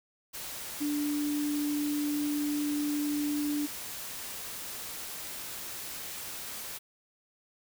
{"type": "tone in noise", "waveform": "sine", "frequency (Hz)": 293.7, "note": "D4", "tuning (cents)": 0, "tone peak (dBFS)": -28, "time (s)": [0.8, 3.67], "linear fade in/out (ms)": 20, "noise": "white", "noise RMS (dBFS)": -40, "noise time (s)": [0.33, 6.79], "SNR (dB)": 9, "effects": []}